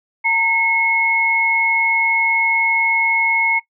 sine tone pair together, 915 / 2176 Hz, A#5 / C#7, -32 / -33 cents, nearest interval octave + minor third, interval 1499 cents, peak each -20 / -14 dBFS, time 0.24-3.6 s, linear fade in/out 20 ms, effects noise-tail reverb RT60 0.1 s tail -18 dB re dry

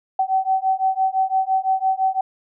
sine beating tone pair, 760 / 765.9 Hz, F#5 / G5, +46 / -40 cents, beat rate 5.9 Hz, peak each -20 dBFS, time 0.19-2.21 s, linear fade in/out 5 ms, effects none

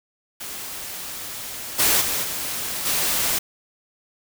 white noise with level steps, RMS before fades -33 / -18 / -24 / -28 / -22 dBFS, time 0.4-3.39 s, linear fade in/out 10 ms, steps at 1.78 / 2 / 2.22 / 2.85 s, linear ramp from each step 20 ms, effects none

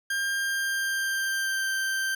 40% pulse tone with pitch glide, 1600 to 1567.1 Hz, G6 to G6, +35 to -1 cents, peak -25 dBFS, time 0.1-2.15 s, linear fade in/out 5 ms, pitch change -36 cents, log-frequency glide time 0.33-1.73 s, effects none

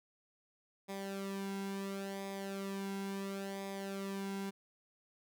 sawtooth tone with flanger, 196 Hz, G3, in tune, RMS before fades -41 dBFS, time 0.88-4.51 s, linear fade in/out 20 ms, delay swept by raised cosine 0.69 to 1.66 ms, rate 0.72 Hz, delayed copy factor -0.7, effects none

